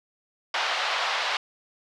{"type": "band-pass noise", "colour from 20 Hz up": "pink", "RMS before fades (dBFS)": -27, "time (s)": [0.54, 1.37], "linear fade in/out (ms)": 2, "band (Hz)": [700, 4500], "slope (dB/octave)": 24, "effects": []}